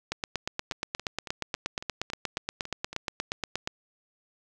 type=two click trains; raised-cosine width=0.2 ms; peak=-21 / -12 dBFS; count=9 / 31; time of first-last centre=0.72-2.93 / 0.12-3.675 s; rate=3.62 / 8.44 Hz; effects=none

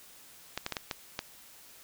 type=clicks; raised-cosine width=0.2 ms; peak=-15 dBFS; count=6; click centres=0.576 / 0.664 / 0.723 / 0.768 / 0.912 / 1.191 s; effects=white hiss -54 dBFS RMS until 1.83 s

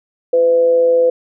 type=tone with amplitude modulation; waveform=sine; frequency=504 Hz; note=B4; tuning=35 cents sharp; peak=-7 dBFS; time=0.33-1.1 s; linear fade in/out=5 ms; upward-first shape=sine; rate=162 Hz; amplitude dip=40%; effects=none

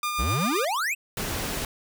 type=tone with tremolo; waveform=sawtooth; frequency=1207 Hz; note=D6; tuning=47 cents sharp; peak=-21 dBFS; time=0.03-0.65 s; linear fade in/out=2 ms; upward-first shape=sine; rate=7.8 Hz; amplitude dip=35%
type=exponential sweep; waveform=square; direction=up; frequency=52.6 to 2756 Hz; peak=-25 dBFS; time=0.18-0.95 s; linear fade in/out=20 ms
type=noise; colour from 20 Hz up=pink; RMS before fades=-30 dBFS; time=1.17-1.65 s; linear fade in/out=2 ms
effects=none

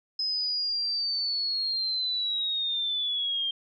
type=linear sweep; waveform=sine; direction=down; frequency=5100 to 3179 Hz; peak=-26 dBFS; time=0.19-3.51 s; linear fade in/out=5 ms; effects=none

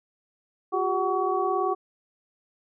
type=tone cluster; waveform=sine; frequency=359 / 396.9 / 749 / 1129 Hz; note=F4 / G4 / F#5 / C#6; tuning=+48 / +22 / +21 / +31 cents; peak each=-28 dBFS; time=0.72-1.75 s; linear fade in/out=20 ms; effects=none

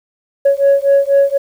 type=beating tone pair; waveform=sine; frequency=554.4 / 558.5 Hz; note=C#5 / C#5; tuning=0 / +13 cents; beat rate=4.1 Hz; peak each=-10 dBFS; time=0.45-1.38 s; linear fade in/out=10 ms; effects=tanh soft clip ceiling -4 dBFS + 7-bit

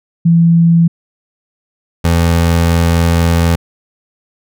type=tone pair in turn; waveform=sine / 25% pulse; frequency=167.8 / 84.19 Hz; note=E3 / E2; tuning=+31 / +37 cents; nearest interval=octave; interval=1194 cents; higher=first; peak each=-5 / -5 dBFS; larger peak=neither; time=0.25-0.88 / 2.04-3.56 s; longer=second; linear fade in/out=10 ms; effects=none

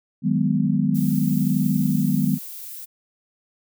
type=chord; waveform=sine; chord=G# minor seventh; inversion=second; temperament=just; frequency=155.74 / 186.89 / 207.7 / 249.2 Hz; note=D#3 / F#3 / G#3 / B3; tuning=+2 / +18 / 0 / +16 cents; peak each=-23 dBFS; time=0.22-2.39 s; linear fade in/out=50 ms
type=noise; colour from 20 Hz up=violet; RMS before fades=-36 dBFS; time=0.94-2.86 s; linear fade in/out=20 ms
effects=none

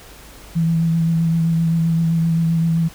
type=tone with vibrato; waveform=sine; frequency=164.81 Hz; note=E3; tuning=in tune; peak=-14 dBFS; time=0.55-2.89 s; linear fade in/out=20 ms; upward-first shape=triangle; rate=7.7 Hz; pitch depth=26 cents each way; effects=added 50 Hz sine -44 dBFS peak until 2.94 s + pink hiss -42 dBFS RMS until 2.94 s

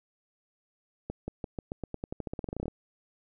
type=accelerating click train; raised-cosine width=2 ms; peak=-21 dBFS; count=21; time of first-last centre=1.1-2.681 s; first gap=180 ms; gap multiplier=0.9; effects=none

